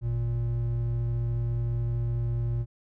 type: tone pair together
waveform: triangle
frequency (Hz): 52.21 / 117.2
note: G#1 / A#2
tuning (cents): +10 / +10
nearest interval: octave + major second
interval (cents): 1400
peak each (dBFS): -31 / -24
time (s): 0.01-2.66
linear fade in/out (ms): 50
effects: none